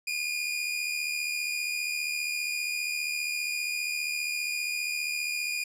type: tone pair together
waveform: sawtooth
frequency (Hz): 2419 / 2494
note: D#7 / D#7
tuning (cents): -49 / +3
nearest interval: minor second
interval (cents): 52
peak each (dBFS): -27 / -31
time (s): 0.07-5.64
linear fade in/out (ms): 5
effects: low-pass 12000 Hz 12 dB/octave